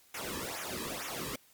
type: noise with flanger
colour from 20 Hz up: pink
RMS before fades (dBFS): -39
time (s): 0.14-1.36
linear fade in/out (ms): 5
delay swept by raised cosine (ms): 0.22 to 1.42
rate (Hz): 2.2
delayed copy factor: -0.95
effects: white hiss -63 dBFS RMS until 1.53 s + Opus 48 kbps